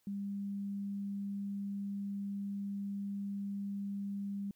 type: tone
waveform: sine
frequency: 199.9 Hz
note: G3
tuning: 34 cents sharp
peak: -36 dBFS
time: 0.07-4.51 s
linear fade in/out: 2 ms
effects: white hiss -75 dBFS RMS until 4.55 s